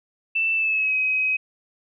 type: tone with pitch glide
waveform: sine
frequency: 2659 to 2533 Hz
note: E7 to D#7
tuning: +14 to +30 cents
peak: -19 dBFS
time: 0.35-1.37 s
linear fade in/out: 10 ms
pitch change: -84 cents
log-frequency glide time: 0.54-0.95 s
effects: none